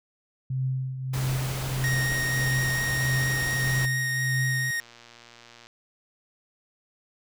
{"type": "tone with tremolo", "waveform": "sine", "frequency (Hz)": 130.81, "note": "C3", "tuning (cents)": 0, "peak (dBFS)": -23, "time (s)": [0.5, 4.71], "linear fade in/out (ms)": 5, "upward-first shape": "triangle", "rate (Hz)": 1.6, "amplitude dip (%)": 65}
{"type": "noise", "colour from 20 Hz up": "pink", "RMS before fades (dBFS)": -34, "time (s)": [1.13, 3.86], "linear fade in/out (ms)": 10}
{"type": "tone with vibrato", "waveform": "45% pulse", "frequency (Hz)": 1864.7, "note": "A#6", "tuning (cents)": 0, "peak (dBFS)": -26, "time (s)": [1.84, 4.8], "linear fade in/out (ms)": 0, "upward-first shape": "triangle", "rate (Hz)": 4.3, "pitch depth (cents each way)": 10}
{"type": "click train", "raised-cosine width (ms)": 0.2, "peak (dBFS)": -31, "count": 388, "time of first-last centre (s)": [2.39, 5.67], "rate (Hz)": 118}
{"effects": []}